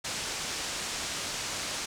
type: low-pass noise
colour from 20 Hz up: white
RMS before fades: -35 dBFS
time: 0.04-1.86 s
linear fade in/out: 10 ms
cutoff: 7700 Hz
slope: 24 dB/octave
effects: none